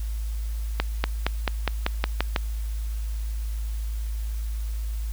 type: accelerating click train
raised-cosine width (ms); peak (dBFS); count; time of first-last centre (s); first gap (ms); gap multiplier
0.3; -6; 9; 0.8-2.362; 240; 0.94
effects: added 54 Hz sine -26 dBFS peak until 5.12 s + white hiss -48 dBFS RMS until 5.12 s